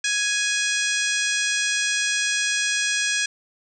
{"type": "harmonic tone", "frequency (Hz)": 832, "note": "G#5", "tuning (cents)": 3, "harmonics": [2, 3, 4, 5, 6, 7, 8, 9, 10], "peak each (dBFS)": [-25, -27, -29, -33, -32, -29, -33, -34, -34], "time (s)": [0.04, 3.26], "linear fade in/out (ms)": 5, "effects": []}